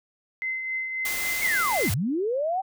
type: tone with tremolo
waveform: sine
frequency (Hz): 2060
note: C7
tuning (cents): -28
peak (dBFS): -25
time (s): 0.42-1.89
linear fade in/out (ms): 0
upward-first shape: triangle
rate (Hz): 3.7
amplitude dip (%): 45
type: noise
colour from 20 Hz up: white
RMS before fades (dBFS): -31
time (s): 1.05-1.94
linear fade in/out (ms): 2
type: linear two-way sweep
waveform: sine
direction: down then up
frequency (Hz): 2257 to 81.1 to 786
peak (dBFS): -23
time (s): 1.41-2.62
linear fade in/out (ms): 20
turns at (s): 1.91
effects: none